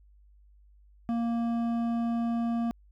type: tone with hard clipping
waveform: sine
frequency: 233.1 Hz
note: A#3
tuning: in tune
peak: -28 dBFS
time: 1.09-2.71 s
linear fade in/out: 0 ms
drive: 9 dB
effects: added 50 Hz sine -55 dBFS peak until 2.91 s